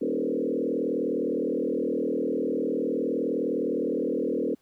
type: tone with frequency modulation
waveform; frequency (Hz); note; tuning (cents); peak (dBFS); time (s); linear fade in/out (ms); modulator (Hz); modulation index
sine; 370; F#4; 0; -24; 0.01-4.55; 10; 39.6; 3.4
effects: pink hiss -68 dBFS RMS until 4.61 s